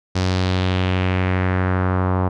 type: tone with low-pass filter sweep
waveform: sawtooth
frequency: 92.4 Hz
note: F#2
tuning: 2 cents flat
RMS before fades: -19 dBFS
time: 0.15-2.29 s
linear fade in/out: 10 ms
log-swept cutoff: 5400 to 1000 Hz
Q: 2.1
effects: none